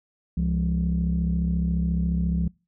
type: tone cluster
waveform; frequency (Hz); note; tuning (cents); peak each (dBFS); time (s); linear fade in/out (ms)
sine; 67.3 / 171.9 / 206.2; C2 / F3 / G#3; +49 / -27 / -12; -24 / -23 / -31; 0.37-2.48; 5
effects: noise-tail reverb RT60 0.3 s tail -25 dB re dry + tanh soft clip ceiling -15 dBFS